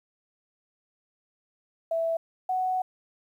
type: tone pair in turn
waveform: sine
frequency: 659.3 / 742.8 Hz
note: E5 / F#5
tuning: 0 / +7 cents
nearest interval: major second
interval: 207 cents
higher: second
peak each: -24 dBFS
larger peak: neither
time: 1.91-2.17 / 2.49-2.82 s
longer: second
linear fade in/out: 5 ms
effects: 10-bit